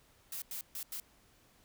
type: noise bursts at uneven times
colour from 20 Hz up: blue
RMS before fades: -41 dBFS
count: 4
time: 0.32-0.42 / 0.51-0.61 / 0.75-0.83 / 0.92-1 s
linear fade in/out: 2 ms
effects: pink hiss -66 dBFS RMS until 1.64 s